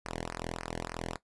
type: tone with flanger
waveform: sawtooth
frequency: 42 Hz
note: E1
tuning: 33 cents sharp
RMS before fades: -39 dBFS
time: 0.05-1.17 s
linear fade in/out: 10 ms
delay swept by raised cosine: 0.27 to 0.83 ms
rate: 3.5 Hz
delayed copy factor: -0.9
effects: noise-tail reverb RT60 0.1 s tail -17 dB re dry + resampled to 24000 Hz